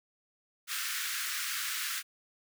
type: high-pass noise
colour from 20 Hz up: pink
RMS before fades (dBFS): -35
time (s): 0.67-2.03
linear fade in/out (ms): 50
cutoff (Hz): 1300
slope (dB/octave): 48
effects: none